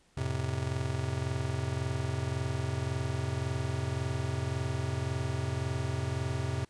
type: chord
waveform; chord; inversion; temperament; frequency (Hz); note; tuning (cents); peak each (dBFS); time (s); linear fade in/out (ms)
square; F major; none; just; 87.31 / 109.13 / 130.96; F2 / A2 / C3; 0 / -14 / +2; -36 / -38 / -34; 0.17-6.65; 5
effects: pink hiss -66 dBFS RMS until 6.69 s + resampled to 22050 Hz